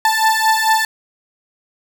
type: beating tone pair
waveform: 30% pulse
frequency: 880 / 884.5 Hz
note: A5 / A5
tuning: 0 / +9 cents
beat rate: 4.5 Hz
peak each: -13 dBFS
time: 0.05-0.85 s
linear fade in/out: 2 ms
effects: 8-bit